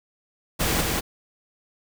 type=noise with echo; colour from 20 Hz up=pink; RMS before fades=-23 dBFS; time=0.59-0.82 s; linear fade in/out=20 ms; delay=190 ms; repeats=1; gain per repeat=-2 dB; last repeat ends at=1.01 s; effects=none